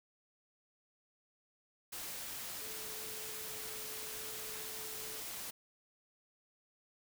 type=tone in noise; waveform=sine; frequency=434.8 Hz; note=A4; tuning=21 cents flat; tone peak=-53 dBFS; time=2.61-5.21 s; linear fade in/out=10 ms; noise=white; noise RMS=-44 dBFS; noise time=1.92-5.51 s; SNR=-12 dB; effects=none

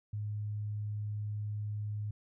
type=tone; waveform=sine; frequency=104.9 Hz; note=G#2; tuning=18 cents sharp; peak=-34 dBFS; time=0.13-2.11 s; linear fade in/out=5 ms; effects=none

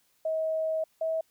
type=tone pair in turn; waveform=sine; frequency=637 / 645.1 Hz; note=D#5 / E5; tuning=+41 / -38 cents; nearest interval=unison; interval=21 cents; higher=second; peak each=-26 dBFS; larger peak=neither; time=0.25-0.84 / 1.01-1.21 s; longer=first; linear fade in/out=5 ms; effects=white hiss -69 dBFS RMS until 1.3 s

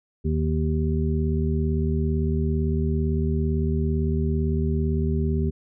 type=harmonic tone; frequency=77.8 Hz; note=D#2; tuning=in tune; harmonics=1 / 2 / 3 / 5; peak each=-23 / -26 / -28 / -30 dBFS; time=0.24-5.51 s; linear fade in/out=20 ms; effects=none

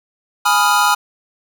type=chord; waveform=square; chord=F half-diminished seventh; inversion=first; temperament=equal; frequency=830.6 / 987.8 / 1244.5 / 1396.9 Hz; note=Ab5 / Cb6 / Eb6 / F6; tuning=0 / 0 / 0 / 0 cents; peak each=-18 dBFS; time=0.45-0.95 s; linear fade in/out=10 ms; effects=none

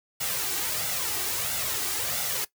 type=noise with flanger; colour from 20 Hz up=white; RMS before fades=-29 dBFS; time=0.2-2.45 s; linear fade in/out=10 ms; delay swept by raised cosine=1.4 to 2.6 ms; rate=1.5 Hz; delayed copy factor=+0.55; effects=noise-tail reverb RT60 0.1 s tail -18 dB re dry + high-pass 60 Hz 12 dB/octave

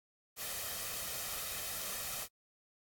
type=noise with comb filter; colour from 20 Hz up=white; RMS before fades=-40 dBFS; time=0.36-2.28 s; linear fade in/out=50 ms; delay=1.6 ms; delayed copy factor=+0.5; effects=AAC 64 kbps

